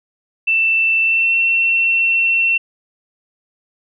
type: tone with pitch glide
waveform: sine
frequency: 2668 to 2707 Hz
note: E7 to E7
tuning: +20 to +45 cents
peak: -12 dBFS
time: 0.47-2.58 s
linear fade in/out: 10 ms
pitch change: +25 cents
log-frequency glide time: 1.04-1.34 s
effects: none